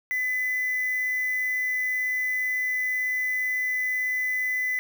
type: tone with quantisation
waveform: sine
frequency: 2009 Hz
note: B6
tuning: 29 cents sharp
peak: -24 dBFS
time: 0.11-4.79 s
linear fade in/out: 0 ms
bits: 6
effects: none